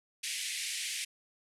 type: band-pass noise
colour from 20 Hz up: pink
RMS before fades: -37 dBFS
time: 0.23-1.05 s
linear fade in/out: 10 ms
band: 2000 to 11000 Hz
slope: 48 dB/octave
effects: none